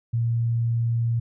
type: tone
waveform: sine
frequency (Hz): 116.54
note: A#2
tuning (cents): 0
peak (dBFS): -20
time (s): 0.13-1.2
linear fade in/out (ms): 10
effects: none